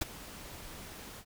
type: noise with ADSR envelope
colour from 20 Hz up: pink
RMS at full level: -31 dBFS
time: 0.01-1.25 s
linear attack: 8 ms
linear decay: 20 ms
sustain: -16 dB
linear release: 71 ms
effects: none